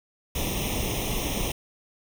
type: noise with comb filter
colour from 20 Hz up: pink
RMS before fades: -28 dBFS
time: 0.35-1.52 s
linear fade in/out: 5 ms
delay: 0.33 ms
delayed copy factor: +0.9
effects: none